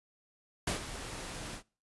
pink noise with ADSR envelope, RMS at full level -31 dBFS, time 0.67-1.63 s, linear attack 4 ms, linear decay 120 ms, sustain -11 dB, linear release 94 ms, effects noise-tail reverb RT60 0.4 s tail -25 dB re dry + resampled to 24000 Hz

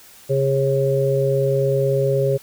harmonic tone, 136.2 Hz, C#3, 30 cents flat, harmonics 1 / 3 / 4, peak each -20 / -20 / -20 dBFS, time 0.29-2.38 s, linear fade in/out 20 ms, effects white hiss -46 dBFS RMS until 2.42 s

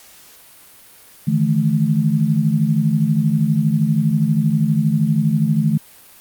sine tone cluster, 149.7 / 162.2 / 216.4 Hz, D3 / E3 / A3, +33 / -28 / -29 cents, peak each -18 / -18 / -18 dBFS, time 1.27-5.78 s, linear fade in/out 10 ms, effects white hiss -45 dBFS RMS until 6.2 s + Opus 48 kbps

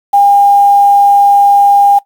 sine tone with quantisation, 806 Hz, G5, 48 cents sharp, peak -3 dBFS, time 0.13-1.99 s, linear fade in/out 10 ms, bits 5, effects noise-tail reverb RT60 0.1 s tail -18 dB re dry

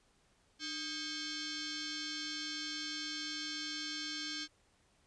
sine tone with frequency modulation, 650 Hz, E5, 24 cents flat, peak -38 dBFS, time 0.59-4.48 s, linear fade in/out 50 ms, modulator 951 Hz, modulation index 5.5, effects pink hiss -71 dBFS RMS until 5.06 s + resampled to 22050 Hz

